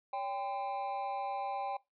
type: tone with amplitude modulation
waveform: triangle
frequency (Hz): 793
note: G5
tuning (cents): +20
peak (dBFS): -28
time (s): 0.13-1.77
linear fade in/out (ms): 5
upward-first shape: sine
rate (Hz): 228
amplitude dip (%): 90
effects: noise-tail reverb RT60 0.2 s tail -21 dB re dry + resampled to 11025 Hz